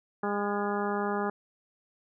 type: harmonic tone with a mistuned harmonic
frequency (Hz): 203.8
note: G#3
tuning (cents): -32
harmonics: 1 / 2 / 3 / 4 / 5 / 6 / 7 / 8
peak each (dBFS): -33 / -32 / -39 / -34 / -39 / -37 / -40 / -42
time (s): 0.23-1.3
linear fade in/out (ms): 5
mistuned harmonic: 8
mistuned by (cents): +48
effects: none